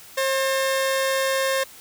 sawtooth tone pair together, 535.5 / 1800 Hz, C5 / A6, +40 / +39 cents, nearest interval octave + major sixth, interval 2099 cents, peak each -17 / -25 dBFS, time 0.17-1.64 s, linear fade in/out 10 ms, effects white hiss -45 dBFS RMS until 1.8 s

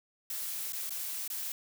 blue noise with dropouts, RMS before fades -37 dBFS, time 0.3-1.52 s, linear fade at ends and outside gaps 2 ms, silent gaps 0.723-0.731 / 0.895-0.905 / 1.278-1.301 s, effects none

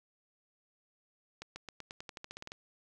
accelerating click train, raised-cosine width 0.2 ms, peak -26 dBFS, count 14, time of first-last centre 1.42-2.519 s, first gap 140 ms, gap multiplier 0.91, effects none

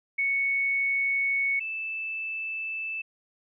sine tone pair in turn, 2217 / 2636 Hz, C#7 / E7, 0 / -1 cents, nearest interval minor third, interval 299 cents, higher second, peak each -23 / -30 dBFS, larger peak first, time 0.18-1.6 / 1.6-3.02 s, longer neither, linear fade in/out 10 ms, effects none

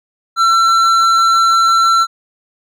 sine tone with hard clipping, 1347 Hz, E6, 37 cents sharp, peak -10 dBFS, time 0.36-2.07 s, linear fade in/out 50 ms, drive 9 dB, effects none

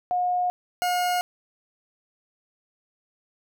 sine / 40% pulse tone pair in turn, 720 / 717.1 Hz, F#5 / F5, -47 / +46 cents, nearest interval unison, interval 7 cents, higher first, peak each -21 dBFS, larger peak neither, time 0.11-0.5 / 0.82-1.21 s, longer neither, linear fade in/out 0 ms, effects none

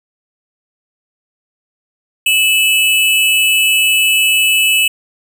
square tone pair together, 2614 / 2960 Hz, E7 / F#7, -15 / 0 cents, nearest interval major second, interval 215 cents, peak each -12 / -14 dBFS, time 2.26-4.88 s, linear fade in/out 5 ms, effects none

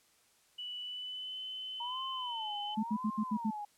sine tone with pitch glide, 2960 to 3040 Hz, F#7 to F#7, 0 to +46 cents, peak -39 dBFS, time 0.58-2.75 s, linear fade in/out 10 ms, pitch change +46 cents, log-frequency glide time 0.79-1.39 s
sine tone with vibrato, 932.3 Hz, A#5, in tune, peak -38 dBFS, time 1.8-3.65 s, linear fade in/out 5 ms, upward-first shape sine, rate 0.93 Hz, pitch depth 220 cents each way
sine tone bursts, 215.2 Hz, A3, 38 cents flat, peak -29 dBFS, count 6, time 2.77-3.508 s, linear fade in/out 10 ms, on 63 ms, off 72 ms
effects white hiss -68 dBFS RMS until 3.77 s + low-pass 11000 Hz 12 dB/octave

